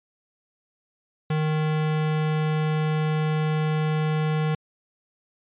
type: tone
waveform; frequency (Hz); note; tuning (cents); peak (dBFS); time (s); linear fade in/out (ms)
square; 154.8; D#3; -9; -22; 1.3-4.55; 5
effects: resampled to 8000 Hz